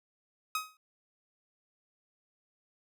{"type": "tone with exponential decay", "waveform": "sawtooth", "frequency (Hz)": 1264, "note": "D#6", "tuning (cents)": 27, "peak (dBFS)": -24, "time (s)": [0.55, 0.77], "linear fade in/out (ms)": 2, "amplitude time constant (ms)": 46, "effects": []}